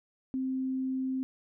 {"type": "tone", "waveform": "sine", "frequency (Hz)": 261.6, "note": "C4", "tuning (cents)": 0, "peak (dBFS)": -29, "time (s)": [0.34, 1.23], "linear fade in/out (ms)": 0, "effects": []}